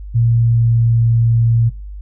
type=tone with pitch glide; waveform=sine; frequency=116.54 to 115.6 Hz; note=A#2 to A#2; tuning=0 to -14 cents; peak=-10 dBFS; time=0.14-1.7 s; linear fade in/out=20 ms; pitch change=-14 cents; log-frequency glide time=0.29-1 s; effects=noise-tail reverb RT60 0.3 s tail -21 dB re dry + added 50 Hz sine -27 dBFS peak until 2.01 s